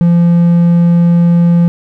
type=tone; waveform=triangle; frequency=171.6 Hz; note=F3; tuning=30 cents flat; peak=-3 dBFS; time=0.01-1.68 s; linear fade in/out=0 ms; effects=none